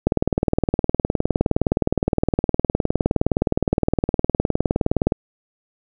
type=click train; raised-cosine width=2 ms; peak=-3 dBFS; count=99; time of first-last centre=0.07-5.122 s; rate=19.4 Hz; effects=none